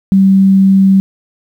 sine tone, 193.1 Hz, G3, 26 cents flat, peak -4 dBFS, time 0.12-1 s, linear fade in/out 0 ms, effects 7-bit

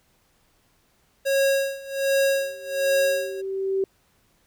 square tone with tremolo, 547 Hz, C#5, 23 cents flat, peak -18 dBFS, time 1.25-3.42 s, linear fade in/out 20 ms, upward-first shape sine, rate 1.3 Hz, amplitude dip 90%
sine tone with exponential growth, 386.2 Hz, G4, 26 cents flat, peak -19 dBFS, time 1.95-3.84 s, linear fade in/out 2 ms, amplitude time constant 410 ms
effects pink hiss -64 dBFS RMS until 4.46 s

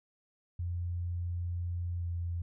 sine tone with pitch glide, 87.31 to 86.06 Hz, F2 to F2, 0 to -25 cents, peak -32 dBFS, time 0.59-2.42 s, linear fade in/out 5 ms, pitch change -25 cents, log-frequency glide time 1.98-2.04 s, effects none

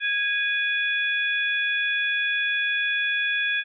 sine tone cluster, 1649 / 2469 / 3407 Hz, G#6 / D#7 / G#7, -13 / -14 / +44 cents, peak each -24 / -26 / -30 dBFS, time 0-3.64 s, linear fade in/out 50 ms, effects none

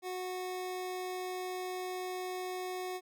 25% pulse tone, 367.2 Hz, F#4, 13 cents flat, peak -33 dBFS, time 0.02-3.01 s, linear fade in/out 50 ms, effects none

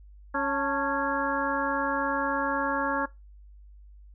harmonic tone with a mistuned harmonic, 276.4 Hz, C#4, 5 cents flat, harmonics 1 / 2 / 3 / 4 / 5 / 6, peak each -32 / -32 / -32 / -32 / -32 / -32 dBFS, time 0.34-3.06 s, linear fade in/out 10 ms, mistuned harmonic 3, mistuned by +110 cents, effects noise-tail reverb RT60 0.2 s tail -19 dB re dry + added 50 Hz sine -47 dBFS peak until 4.14 s

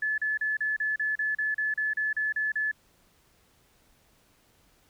sine tone bursts, 1726 Hz, A6, 34 cents flat, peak -25 dBFS, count 14, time 0.02-2.715 s, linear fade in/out 5 ms, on 160 ms, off 35 ms, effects pink hiss -64 dBFS RMS until 4.89 s

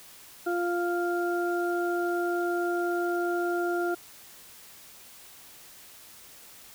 harmonic tone, 349.2 Hz, F4, in tune, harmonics 1 / 2 / 4, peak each -27 / -32 / -33 dBFS, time 0.46-3.95 s, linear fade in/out 10 ms, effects white hiss -50 dBFS RMS until 6.74 s

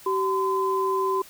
sine tone pair together, 383.2 / 1022 Hz, G4 / C6, -39 / -41 cents, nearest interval octave + perfect fourth, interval 1698 cents, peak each -24 dBFS, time 0.06-1.22 s, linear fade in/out 5 ms, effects white hiss -48 dBFS RMS until 1.29 s

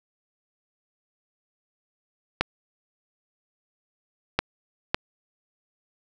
clicks, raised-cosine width 0.3 ms, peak -4 dBFS, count 3, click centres 2.41 / 4.39 / 4.945 s, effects none

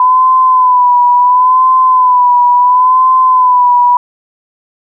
sine tone with vibrato, 1003 Hz, B5, 26 cents sharp, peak -4 dBFS, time 0-3.97 s, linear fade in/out 2 ms, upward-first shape sine, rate 0.72 Hz, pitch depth 48 cents each way, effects none

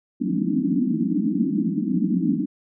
pink band-pass noise, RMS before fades -22 dBFS, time 0.2-2.46 s, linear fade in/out 20 ms, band 170 to 320 Hz, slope 96 dB/octave, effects none

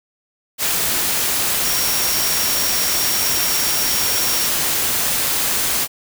sine tone in noise, 5588 Hz, F8, in tune, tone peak -23 dBFS, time 1.62-4.5 s, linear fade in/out 50 ms, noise white, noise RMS -19 dBFS, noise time 0.58-5.88 s, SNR -7 dB, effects none

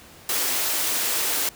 white high-pass noise, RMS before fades -24 dBFS, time 0.29-1.49 s, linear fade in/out 2 ms, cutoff 240 Hz, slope 96 dB/octave, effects pink hiss -47 dBFS RMS until 1.55 s + high-pass 60 Hz 12 dB/octave

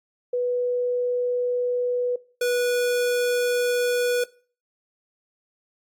sine / square tone pair in turn, 492.1 / 489 Hz, B4 / B4, -6 / -17 cents, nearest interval unison, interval 11 cents, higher first, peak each -21 dBFS, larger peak neither, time 0.33-2.16 / 2.41-4.24 s, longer neither, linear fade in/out 5 ms, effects noise-tail reverb RT60 0.4 s tail -20 dB re dry + AAC 64 kbps

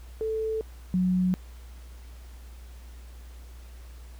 sine tone pair in turn, 440 / 183.19 Hz, A4 / F#3, 0 / -17 cents, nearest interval octave + minor third, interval 1517 cents, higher first, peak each -26 / -21 dBFS, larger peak second, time 0.21-0.61 / 0.94-1.34 s, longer neither, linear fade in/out 0 ms, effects added 60 Hz sine -42 dBFS peak until 4.19 s + pink hiss -56 dBFS RMS until 4.19 s

